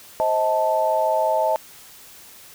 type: chord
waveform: sine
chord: A diminished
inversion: first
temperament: just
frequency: 528 / 633.6 / 880 Hz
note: C5 / Eb5 / A5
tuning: +16 / +31 / 0 cents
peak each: -26 / -20 / -21 dBFS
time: 0.2-1.56 s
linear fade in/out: 0 ms
effects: white hiss -45 dBFS RMS until 2.54 s